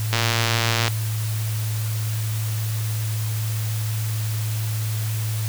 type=click train; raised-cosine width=0.2 ms; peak=-3 dBFS; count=88; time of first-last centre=0.13-0.88 s; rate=116 Hz; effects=added 109 Hz sine -22 dBFS peak until 5.48 s + white hiss -34 dBFS RMS until 5.48 s